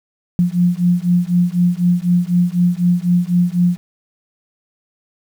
sine beating tone pair, 174.61 / 178.61 Hz, F3 / F3, 0 / +39 cents, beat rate 4 Hz, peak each -15 dBFS, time 0.39-3.77 s, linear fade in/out 0 ms, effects 7-bit

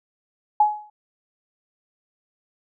sine tone with exponential decay, 843 Hz, G#5, 26 cents sharp, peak -10 dBFS, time 0.6-0.9 s, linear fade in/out 5 ms, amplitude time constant 65 ms, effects none

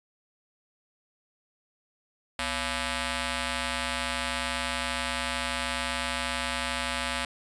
5% pulse ring-modulated tone, 311.1 Hz, D#4, in tune, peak -14 dBFS, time 2.39-7.25 s, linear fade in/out 2 ms, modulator 377 Hz, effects resampled to 22050 Hz

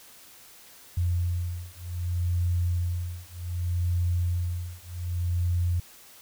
sine beating tone pair, 87.31 / 87.96 Hz, F2 / F2, 0 / +13 cents, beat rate 0.65 Hz, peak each -28 dBFS, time 0.97-5.8 s, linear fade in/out 5 ms, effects white hiss -51 dBFS RMS until 6.21 s

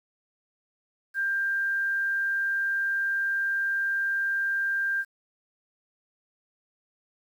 sine tone, 1590 Hz, G6, 24 cents sharp, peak -24 dBFS, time 1.14-5.05 s, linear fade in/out 50 ms, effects 9-bit

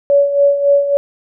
sine tone with tremolo, 566 Hz, C#5, 36 cents sharp, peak -6 dBFS, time 0.1-0.97 s, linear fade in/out 0 ms, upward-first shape sine, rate 3.6 Hz, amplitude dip 65%, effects none

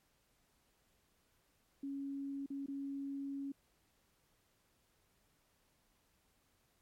sine tone with dropouts, 277.2 Hz, C#4, in tune, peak -39 dBFS, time 1.83-3.52 s, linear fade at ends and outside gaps 5 ms, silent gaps 2.462-2.502 / 2.662-2.682 s, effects pink hiss -75 dBFS RMS until 6.81 s + MP3 64 kbps

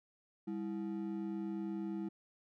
triangle ring-modulated tone, 263.7 Hz, C4, 14 cents sharp, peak -32 dBFS, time 0.47-2.09 s, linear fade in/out 10 ms, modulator 64.3 Hz, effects none

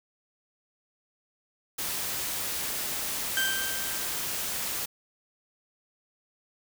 white noise, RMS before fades -32 dBFS, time 1.78-4.86 s, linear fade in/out 10 ms
30% pulse tone with exponential decay, 1568 Hz, G6, in tune, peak -21 dBFS, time 3.37-4.52 s, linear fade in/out 1 ms, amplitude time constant 250 ms
effects none

